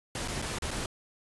pink noise with dropouts, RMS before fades -34 dBFS, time 0.15-0.86 s, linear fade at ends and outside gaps 2 ms, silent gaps 0.277-0.282 / 0.418-0.423 / 0.586-0.621 / 0.708-0.712 s, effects resampled to 24000 Hz

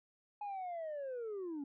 sine linear sweep, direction down, 840 to 271.7 Hz, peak -37 dBFS, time 0.41-1.64 s, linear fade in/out 5 ms, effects tanh soft clip ceiling -38 dBFS

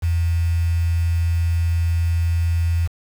sine tone with quantisation, 84.2 Hz, E2, 37 cents sharp, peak -16 dBFS, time 0.02-2.88 s, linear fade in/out 20 ms, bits 6, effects none

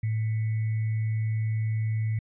sine tone with sample-and-hold, 110 Hz, A2, in tune, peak -24 dBFS, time 0.03-2.19 s, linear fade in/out 5 ms, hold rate 2100 Hz, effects resampled to 8000 Hz

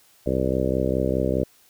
harmonic tone, 64.9 Hz, C2, 13 cents flat, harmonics 1 / 2 / 3 / 4 / 5 / 6 / 7 / 8 / 9, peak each -29 / -29 / -29 / -29 / -29 / -29 / -29 / -29 / -29 dBFS, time 0.26-1.44 s, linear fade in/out 5 ms, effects white hiss -57 dBFS RMS until 1.69 s

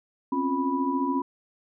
sine tone cluster, 259.4 / 273.5 / 352.7 / 985 Hz, C4 / C#4 / F4 / B5, -15 / -23 / +17 / -5 cents, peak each -32 / -26 / -33 / -28 dBFS, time 0.32-1.22 s, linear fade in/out 5 ms, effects none

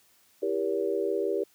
sine chord, E diminished seventh, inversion none, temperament just, 329.6 / 395.6 / 474.7 / 569.6 Hz, E4 / G4 / Bb4 / Db5, 0 / +16 / +31 / +47 cents, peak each -34 / -28 / -31 / -34 dBFS, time 0.42-1.44 s, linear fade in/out 10 ms, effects white hiss -63 dBFS RMS until 1.54 s + high-pass 60 Hz 12 dB/octave

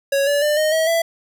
square tone with pitch steps, 554.4 / 574.9 / 596.3 / 618.4 / 641.3 / 665 Hz, C#5 / D5 / D5 / D#5 / E5 / E5, 0 / -37 / +26 / -11 / -48 / +15 cents, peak -16 dBFS, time 0.12-1.02 s, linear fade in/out 5 ms, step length 150 ms, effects none

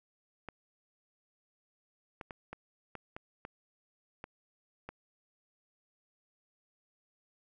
clicks, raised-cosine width 0.5 ms, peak -27 dBFS, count 9, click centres 0.487 / 2.212 / 2.308 / 2.53 / 2.953 / 3.165 / 3.451 / 4.241 / 4.89 s, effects none

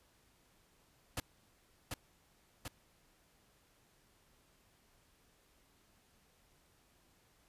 pink noise with echo, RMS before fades -38 dBFS, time 1.17-1.2 s, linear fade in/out 2 ms, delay 740 ms, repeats 2, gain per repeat -3 dB, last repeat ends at 2.68 s, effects pink hiss -70 dBFS RMS until 7.48 s + resampled to 32000 Hz

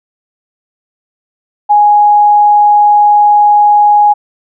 sine tone, 830.6 Hz, G#5, in tune, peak -3 dBFS, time 1.69-4.14 s, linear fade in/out 20 ms, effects none

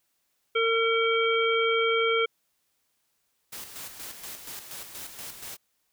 harmonic tone, 455.2 Hz, A#4, 41 cents flat, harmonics 1 / 3 / 5 / 7, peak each -24 / -28 / -28 / -31 dBFS, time 0.55-2.26 s, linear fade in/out 10 ms
white noise with tremolo, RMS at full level -39 dBFS, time 3.52-5.57 s, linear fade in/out 10 ms, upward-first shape square, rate 4.2 Hz, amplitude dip 50%
effects white hiss -74 dBFS RMS until 5.92 s

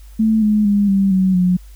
sine tone with pitch steps, 220 / 211.5 / 203.4 / 195.55 / 188.01 / 180.77 Hz, A3 / G#3 / G#3 / G3 / F#3 / F#3, 0 / +32 / -36 / -4 / +28 / -40 cents, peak -11 dBFS, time 0.19-1.57 s, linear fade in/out 10 ms, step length 230 ms, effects added 50 Hz sine -36 dBFS peak until 1.75 s + white hiss -52 dBFS RMS until 1.75 s

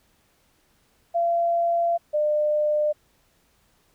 sine tone pair in turn, 683 / 601 Hz, F5 / D5, -39 / +40 cents, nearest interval major second, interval 221 cents, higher first, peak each -19 dBFS, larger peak neither, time 1.14-1.98 / 2.13-2.93 s, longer first, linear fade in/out 20 ms, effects pink hiss -64 dBFS RMS until 3.94 s

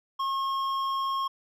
sine tone with hard clipping, 1081 Hz, C#6, 44 cents flat, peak -28 dBFS, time 0.19-1.28 s, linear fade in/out 10 ms, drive 8 dB, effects none

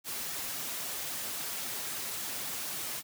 white noise with flanger, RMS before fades -37 dBFS, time 0.04-3.03 s, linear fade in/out 50 ms, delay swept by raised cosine 1.9 to 6.8 ms, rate 3.7 Hz, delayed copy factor -0.65, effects high-pass 100 Hz 12 dB/octave

